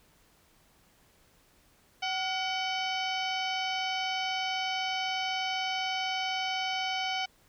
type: harmonic tone with a mistuned harmonic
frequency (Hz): 756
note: F#5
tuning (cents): +37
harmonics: 1 / 2 / 3 / 4 / 5 / 6 / 7 / 8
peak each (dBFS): -33 / -40 / -36 / -35 / -47 / -44 / -42 / -49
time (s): 2.02-7.26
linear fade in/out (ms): 10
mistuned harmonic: 2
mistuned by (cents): -84
effects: pink hiss -64 dBFS RMS until 7.48 s